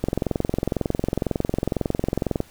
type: click train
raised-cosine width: 2 ms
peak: -8 dBFS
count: 53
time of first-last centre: 0.04-2.404 s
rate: 22 Hz
effects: pink hiss -51 dBFS RMS until 2.5 s